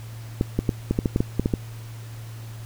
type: clicks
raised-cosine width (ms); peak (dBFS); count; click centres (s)
3; -7; 11; 0.411 / 0.59 / 0.692 / 0.91 / 0.989 / 1.058 / 1.161 / 1.205 / 1.396 / 1.459 / 1.538
effects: added 113 Hz sine -35 dBFS peak until 2.65 s + pink hiss -47 dBFS RMS until 2.65 s